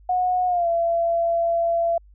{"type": "tone with pitch glide", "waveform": "sine", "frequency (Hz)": [729, 676.3], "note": ["F#5", "E5"], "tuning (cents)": [-26, 44], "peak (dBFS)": -18, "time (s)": [0.09, 1.98], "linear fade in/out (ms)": 5, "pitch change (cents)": -130, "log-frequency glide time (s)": [0.47, 0.68], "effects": ["added 50 Hz sine -47 dBFS peak until 2.14 s"]}